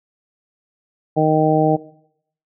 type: harmonic tone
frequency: 155.56 Hz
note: D#3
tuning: in tune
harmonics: 1 / 2 / 3 / 4 / 5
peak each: -19 / -19 / -19 / -19 / -19 dBFS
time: 1.16-1.77 s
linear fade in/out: 20 ms
effects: noise-tail reverb RT60 0.7 s tail -19 dB re dry